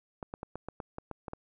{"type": "clicks", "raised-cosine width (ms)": 1, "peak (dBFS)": -24, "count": 10, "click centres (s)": [0.228, 0.339, 0.431, 0.556, 0.686, 0.802, 0.984, 1.113, 1.282, 1.334], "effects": []}